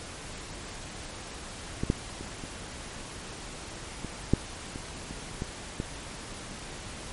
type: clicks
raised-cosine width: 3 ms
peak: -15 / -10 / -25 / -25 / -21 / -7 / -23 / -26 / -19 / -17 dBFS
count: 10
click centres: 1.835 / 1.901 / 2.21 / 2.438 / 4.047 / 4.336 / 4.759 / 5.11 / 5.421 / 5.801 s
effects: pink hiss -41 dBFS RMS until 7.12 s + MP3 48 kbps